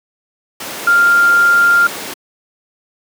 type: tone in noise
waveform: sine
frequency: 1396.9 Hz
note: F6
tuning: in tune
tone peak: -7 dBFS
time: 0.87-1.87 s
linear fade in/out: 5 ms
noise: pink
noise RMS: -24 dBFS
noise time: 0.6-2.14 s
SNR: +14 dB
effects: high-pass 300 Hz 12 dB/octave